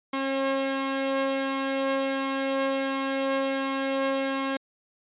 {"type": "tone pair together", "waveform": "sawtooth", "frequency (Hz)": [270.7, 540], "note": ["C#4", "C#5"], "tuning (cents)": [-41, -45], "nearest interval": "octave", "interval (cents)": 1196, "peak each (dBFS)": -24, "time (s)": [0.13, 4.57], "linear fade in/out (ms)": 5, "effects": ["resampled to 8000 Hz"]}